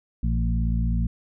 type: harmonic tone with a mistuned harmonic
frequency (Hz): 56.8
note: A#1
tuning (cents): -44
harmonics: 1 / 2 / 3 / 4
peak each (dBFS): -22 / -28 / -29 / -31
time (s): 0.23-1.07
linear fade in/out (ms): 5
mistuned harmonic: 2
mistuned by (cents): +31
effects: none